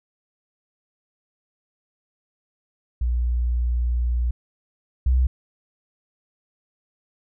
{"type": "tone pair in turn", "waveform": "sine", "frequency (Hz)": [60.1, 63.48], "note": ["B1", "B1"], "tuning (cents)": [-46, 48], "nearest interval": "minor second", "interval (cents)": 94, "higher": "second", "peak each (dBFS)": [-19, -15], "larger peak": "second", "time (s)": [[3.01, 4.31], [5.06, 5.27]], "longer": "first", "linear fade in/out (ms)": 5, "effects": []}